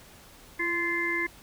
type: harmonic tone with a mistuned harmonic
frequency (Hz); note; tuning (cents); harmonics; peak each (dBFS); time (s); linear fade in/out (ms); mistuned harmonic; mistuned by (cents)
346.9; F4; -12; 1 / 3 / 5 / 6; -33 / -37 / -32 / -28; 0.59-1.27; 10; 1; -32
effects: pink hiss -52 dBFS RMS until 1.42 s